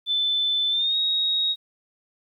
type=tone with pitch glide; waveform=sine; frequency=3520 to 3773 Hz; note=A7 to A#7; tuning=0 to +20 cents; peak=-20 dBFS; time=0.06-1.56 s; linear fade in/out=50 ms; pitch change=+120 cents; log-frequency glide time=0.7-0.97 s; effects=10-bit